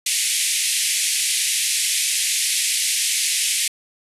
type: band-pass noise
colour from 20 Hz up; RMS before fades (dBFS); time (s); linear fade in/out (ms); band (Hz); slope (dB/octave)
white; -21; 0.06-3.68; 5; 2000 to 11000; 48
effects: resampled to 32000 Hz